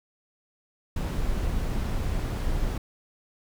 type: noise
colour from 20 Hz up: brown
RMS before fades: -27 dBFS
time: 0.96-2.78 s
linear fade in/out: 5 ms
effects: none